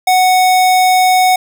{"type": "tone", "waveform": "square", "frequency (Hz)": 740, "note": "F#5", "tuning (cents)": 0, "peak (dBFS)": -8, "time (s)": [0.07, 1.36], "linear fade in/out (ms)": 5, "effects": []}